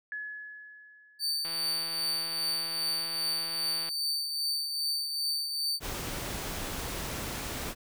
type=tone with exponential decay; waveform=sine; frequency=1700 Hz; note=G#6; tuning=40 cents sharp; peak=-33 dBFS; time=0.12-1.83 s; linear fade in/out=1 ms; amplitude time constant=370 ms
type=tone with tremolo; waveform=40% pulse; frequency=4574 Hz; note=D8; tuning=47 cents flat; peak=-26 dBFS; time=1.19-5.8 s; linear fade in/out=50 ms; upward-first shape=triangle; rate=2.5 Hz; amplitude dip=50%
type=click train; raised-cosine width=0.3 ms; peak=-27 dBFS; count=406; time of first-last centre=1.45-3.89 s; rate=166 Hz
type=noise; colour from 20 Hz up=pink; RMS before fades=-36 dBFS; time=5.8-7.75 s; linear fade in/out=50 ms
effects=none

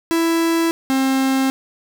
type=tone pair in turn; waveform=45% pulse; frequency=331.1 / 266.2 Hz; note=E4 / C4; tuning=+8 / +30 cents; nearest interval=major third; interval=378 cents; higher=first; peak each=-15 dBFS; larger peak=neither; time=0.11-0.71 / 0.9-1.5 s; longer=neither; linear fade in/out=0 ms; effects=none

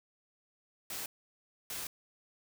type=noise bursts at uneven times; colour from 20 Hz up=white; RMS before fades=-40 dBFS; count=2; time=0.9-1.06 / 1.7-1.87 s; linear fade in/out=2 ms; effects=none

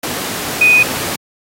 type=tone in noise; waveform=sine; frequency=2489 Hz; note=D#7; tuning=in tune; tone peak=-6 dBFS; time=0.61-0.83 s; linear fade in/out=5 ms; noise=pink; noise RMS=-20 dBFS; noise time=0.03-1.16 s; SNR=+11 dB; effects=high-pass 150 Hz 12 dB/octave + AAC 48 kbps

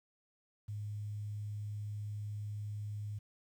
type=tone with quantisation; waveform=sine; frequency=104.3 Hz; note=G#2; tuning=8 cents sharp; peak=-38 dBFS; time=0.68-3.19 s; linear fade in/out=10 ms; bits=11; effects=none

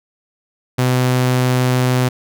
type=tone; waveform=sawtooth; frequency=126.7 Hz; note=B2; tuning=45 cents sharp; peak=-9 dBFS; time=0.78-2.09 s; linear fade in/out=10 ms; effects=none

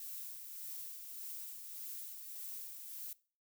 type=noise with tremolo; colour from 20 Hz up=violet; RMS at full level=-45 dBFS; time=0-3.13 s; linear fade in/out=2 ms; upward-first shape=sine; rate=1.7 Hz; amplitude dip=40%; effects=noise-tail reverb RT60 0.4 s tail -21 dB re dry

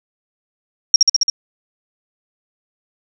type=tone with echo; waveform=sine; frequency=5588 Hz; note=F8; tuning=in tune; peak=-3 dBFS; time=0.94-0.96 s; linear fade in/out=2 ms; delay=68 ms; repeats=5; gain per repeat=-2 dB; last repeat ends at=1.3 s; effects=none

